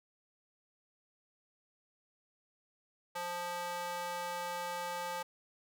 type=tone with high-pass filter; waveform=square; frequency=175.6 Hz; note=F3; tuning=10 cents sharp; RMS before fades=-39 dBFS; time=3.15-5.23 s; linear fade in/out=10 ms; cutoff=750 Hz; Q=2; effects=none